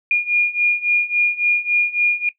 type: beating tone pair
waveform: sine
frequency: 2425 / 2428.6 Hz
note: D#7 / D#7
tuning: -45 / -43 cents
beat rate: 3.6 Hz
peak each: -19 / -17 dBFS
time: 0.11-2.29 s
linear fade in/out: 2 ms
effects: noise-tail reverb RT60 0.1 s tail -17 dB re dry